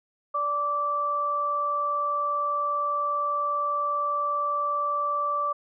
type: tone pair together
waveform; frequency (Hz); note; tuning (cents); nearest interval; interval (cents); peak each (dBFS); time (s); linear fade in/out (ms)
sine; 582.5 / 1165; D5 / D6; -14 / -14; octave; 1200; -33 / -24; 0.34-5.53; 10
effects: none